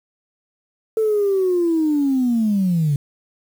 sine linear sweep, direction down, 445.9 to 138.59 Hz, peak -14 dBFS, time 0.97-2.96 s, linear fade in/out 2 ms, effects tanh soft clip ceiling -11 dBFS + 7-bit

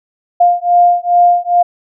sine beating tone pair, 702 / 704.4 Hz, F5 / F5, +9 / +15 cents, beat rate 2.4 Hz, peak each -10 dBFS, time 0.4-1.63 s, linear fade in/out 10 ms, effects none

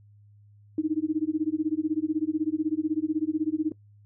sine tone with tremolo, 311.1 Hz, D#4, in tune, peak -20 dBFS, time 0.78-3.72 s, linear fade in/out 2 ms, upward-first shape sine, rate 16 Hz, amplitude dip 100%, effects noise-tail reverb RT60 0.1 s tail -21 dB re dry + added 103 Hz sine -52 dBFS peak until 4.05 s

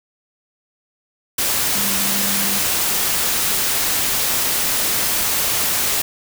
sine tone in noise, 198.8 Hz, G3, 25 cents sharp, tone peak -28 dBFS, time 1.75-2.59 s, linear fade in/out 5 ms, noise white, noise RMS -19 dBFS, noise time 1.38-6.02 s, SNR -12 dB, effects none

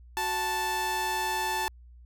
sawtooth tone pair together, 370 / 880 Hz, F#4 / A5, 0 / 0 cents, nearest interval octave + minor third, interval 1500 cents, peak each -33 / -24 dBFS, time 0.17-1.68 s, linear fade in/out 0 ms, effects added 60 Hz sine -48 dBFS peak until 2.05 s

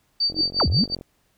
sine tone with tremolo, 4611 Hz, D8, 33 cents flat, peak -17 dBFS, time 0.2-0.95 s, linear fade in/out 5 ms, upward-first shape sine, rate 5.5 Hz, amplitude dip 100%
sine tone with exponential growth, 314.7 Hz, D#4, 20 cents sharp, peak -21 dBFS, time 0.29-0.41 s, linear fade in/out 2 ms, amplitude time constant 25 ms
click train, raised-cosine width 2 ms, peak -24 dBFS, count 33, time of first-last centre 0.3-1.011 s, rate 45 Hz
sine exponential two-way sweep, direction down then up, 1490 to 65.41 to 259.1 Hz, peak -18 dBFS, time 0.6-0.84 s, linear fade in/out 0 ms, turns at 0.68 s
effects pink hiss -66 dBFS RMS until 1.37 s

